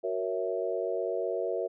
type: chord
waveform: sine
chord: F# dominant seventh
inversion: none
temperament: equal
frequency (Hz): 370 / 466.2 / 554.4 / 659.3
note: F#4 / A#4 / C#5 / E5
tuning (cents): 0 / 0 / 0 / 0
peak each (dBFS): -34 / -33 / -35 / -34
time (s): 0.03-1.68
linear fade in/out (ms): 20
effects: none